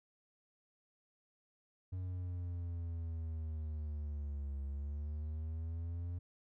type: linear two-way sweep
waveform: triangle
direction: down then up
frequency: 92.5 to 69 to 88.1 Hz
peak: -36 dBFS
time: 1.92-6.19 s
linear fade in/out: 10 ms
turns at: 4.63 s
effects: none